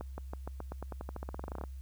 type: accelerating click train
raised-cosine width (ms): 1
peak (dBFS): -26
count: 22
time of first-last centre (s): 0.01-1.638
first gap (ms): 170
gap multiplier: 0.91
effects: added 66 Hz sine -41 dBFS peak until 1.81 s + white hiss -68 dBFS RMS until 1.81 s